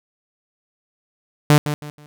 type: tone with echo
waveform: sawtooth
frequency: 148.4 Hz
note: D3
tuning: 18 cents sharp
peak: -5 dBFS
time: 1.5-1.58 s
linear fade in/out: 0 ms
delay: 160 ms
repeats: 3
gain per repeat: -11 dB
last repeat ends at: 2.06 s
effects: none